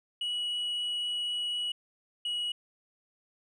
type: tone pair in turn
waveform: sine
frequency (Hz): 2926 / 2913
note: F#7 / F#7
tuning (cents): -20 / -28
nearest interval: unison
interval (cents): 8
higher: first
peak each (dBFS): -27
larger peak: neither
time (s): 0.21-1.72 / 2.25-2.52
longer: first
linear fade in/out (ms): 5
effects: tanh soft clip ceiling -29 dBFS